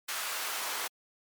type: noise with high-pass filter sweep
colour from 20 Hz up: pink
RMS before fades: -35 dBFS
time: 0.08-0.88 s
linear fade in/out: 10 ms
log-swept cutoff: 1200 to 750 Hz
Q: 0.9
effects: MP3 96 kbps

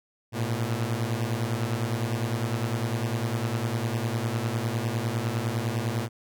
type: beating tone pair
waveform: sawtooth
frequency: 110 / 119.9 Hz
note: A2 / A#2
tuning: 0 / +49 cents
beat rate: 9.9 Hz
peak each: -25 dBFS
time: 0.32-6.09 s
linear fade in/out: 50 ms
effects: none

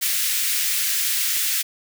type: high-pass noise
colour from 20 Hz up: white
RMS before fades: -22 dBFS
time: 0.01-1.63 s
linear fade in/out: 20 ms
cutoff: 1700 Hz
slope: 24 dB/octave
effects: none

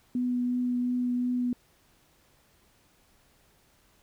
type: tone with vibrato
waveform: sine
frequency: 246.9 Hz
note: B3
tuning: in tune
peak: -25 dBFS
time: 0.15-1.53 s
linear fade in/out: 2 ms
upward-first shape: triangle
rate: 2.8 Hz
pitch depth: 12 cents each way
effects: pink hiss -64 dBFS RMS until 4.02 s

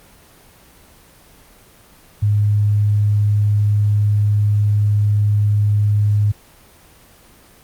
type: tone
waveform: sine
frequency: 103.9 Hz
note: G#2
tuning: 1 cent sharp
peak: -12 dBFS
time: 2.22-6.32 s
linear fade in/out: 10 ms
effects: pink hiss -47 dBFS RMS until 7.63 s + Opus 24 kbps

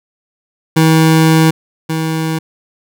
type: tone pair in turn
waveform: 25% pulse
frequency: 160 / 160 Hz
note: D#3 / D#3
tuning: +49 / +49 cents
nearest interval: unison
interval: 0 cents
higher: neither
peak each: -3 / -11 dBFS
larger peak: first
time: 0.76-1.51 / 1.89-2.39 s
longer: first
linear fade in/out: 10 ms
effects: none

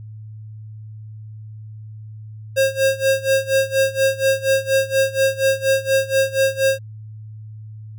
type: tone with tremolo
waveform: square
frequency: 537 Hz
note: C5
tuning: 45 cents sharp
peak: -13 dBFS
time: 2.56-6.79 s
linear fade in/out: 20 ms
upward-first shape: sine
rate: 4.2 Hz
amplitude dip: 90%
effects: added 108 Hz sine -33 dBFS peak until 7.98 s

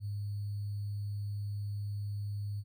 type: tone with sample-and-hold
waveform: sine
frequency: 102.2 Hz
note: G#2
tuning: 27 cents flat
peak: -34 dBFS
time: 0-2.64 s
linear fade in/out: 50 ms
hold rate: 4410 Hz
effects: none

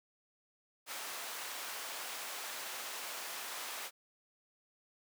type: high-pass noise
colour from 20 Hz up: pink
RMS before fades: -43 dBFS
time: 0.86-3.91 s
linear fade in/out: 50 ms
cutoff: 780 Hz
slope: 12 dB/octave
effects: none

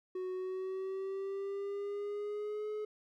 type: tone with pitch glide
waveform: triangle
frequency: 369.8 to 424.8 Hz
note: F#4 to G#4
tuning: -1 to +39 cents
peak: -34 dBFS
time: 0.15-2.85 s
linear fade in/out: 5 ms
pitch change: +240 cents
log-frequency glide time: 0.33-2.68 s
effects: none

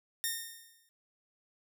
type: tone with exponential decay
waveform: 5% pulse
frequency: 1831 Hz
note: A#6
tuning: 32 cents flat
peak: -19 dBFS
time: 0.24-0.89 s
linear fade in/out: 0 ms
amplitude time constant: 140 ms
effects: none

